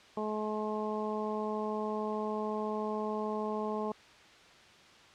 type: harmonic tone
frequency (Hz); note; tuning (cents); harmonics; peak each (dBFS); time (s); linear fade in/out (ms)
213.6; G#3; +49; 1 / 2 / 3 / 4 / 5; -37 / -36 / -40 / -40 / -41; 0.17-3.92; 2
effects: white hiss -56 dBFS RMS until 5.14 s + low-pass 4000 Hz 12 dB/octave